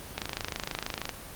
click train, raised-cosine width 0.2 ms, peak -13 dBFS, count 25, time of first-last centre 0.18-1.093 s, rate 26.3 Hz, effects pink hiss -43 dBFS RMS until 1.35 s + Opus 24 kbps

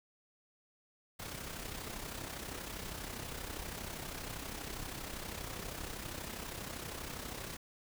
pink noise with amplitude modulation, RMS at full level -41 dBFS, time 1.19-7.57 s, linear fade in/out 10 ms, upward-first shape sine, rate 32.5 Hz, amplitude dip 55%, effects none

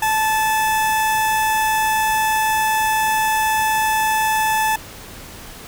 sawtooth tone with notch filter, 872 Hz, A5, 16 cents flat, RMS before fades -18 dBFS, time 0.02-4.76 s, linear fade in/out 5 ms, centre 4300 Hz, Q 1.9, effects pink hiss -37 dBFS RMS until 5.67 s

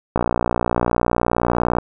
click train, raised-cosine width 1 ms, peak -3 dBFS, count 98, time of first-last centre 0.16-1.785 s, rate 59.7 Hz, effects none

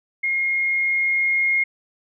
sine tone with level ramp, 2143 Hz, C7, 41 cents sharp, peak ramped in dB -19 to -16 dBFS, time 0.23-1.64 s, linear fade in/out 10 ms, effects none

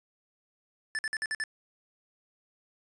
square tone bursts, 1752 Hz, A6, 8 cents flat, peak -30 dBFS, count 6, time 0.95-1.438 s, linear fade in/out 0 ms, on 38 ms, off 52 ms, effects resampled to 22050 Hz + 11-bit

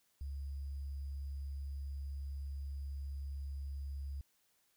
sine tone with sample-and-hold, 69.5 Hz, C#2, 5 cents sharp, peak -39 dBFS, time 0.21-4.21 s, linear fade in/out 0 ms, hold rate 4900 Hz, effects white hiss -75 dBFS RMS until 4.76 s

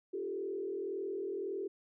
sine tone with frequency modulation, 390.5 Hz, G4, 7 cents flat, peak -35 dBFS, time 0.13-1.68 s, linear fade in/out 10 ms, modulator 41.8 Hz, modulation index 1.1, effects none

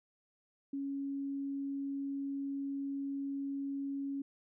sine tone, 277.2 Hz, C#4, in tune, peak -35 dBFS, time 0.73-4.22 s, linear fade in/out 5 ms, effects none

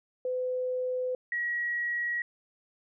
sine tone pair in turn, 506 / 1910.4 Hz, B4 / A#6, +42 / +42 cents, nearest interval octave + major seventh, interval 2300 cents, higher second, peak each -28 dBFS, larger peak neither, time 0.25-1.15 / 1.32-2.22 s, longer neither, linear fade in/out 2 ms, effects none

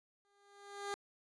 15% pulse tone with exponential growth, 403.1 Hz, G4, 48 cents sharp, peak -30 dBFS, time 0.25-0.94 s, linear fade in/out 0 ms, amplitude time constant 150 ms, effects resampled to 22050 Hz

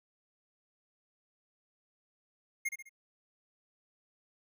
square tone with echo, 2134 Hz, C7, 34 cents sharp, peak -31 dBFS, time 2.65-2.69 s, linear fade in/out 10 ms, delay 68 ms, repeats 3, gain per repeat -7 dB, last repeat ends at 2.894 s, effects none

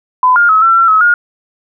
sine tone with pitch steps, 1009 / 1411 / 1285 / 1347 / 1355 / 1284 / 1426 Hz, B5 / F6 / E6 / E6 / E6 / E6 / F6, +37 / +17 / -45 / +37 / +47 / -46 / +36 cents, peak -5 dBFS, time 0.23-1.14 s, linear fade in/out 2 ms, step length 130 ms, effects none

